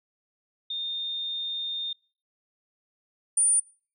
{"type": "tone pair in turn", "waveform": "sine", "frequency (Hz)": [3642, 9287], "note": ["A#7", "D9"], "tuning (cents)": [-41, -20], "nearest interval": "octave + major third", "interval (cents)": 1621, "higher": "second", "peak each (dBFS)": [-29, -19], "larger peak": "second", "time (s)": [[0.7, 1.93], [3.37, 3.6]], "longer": "first", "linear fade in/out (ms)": 5, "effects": ["noise-tail reverb RT60 0.4 s tail -24 dB re dry"]}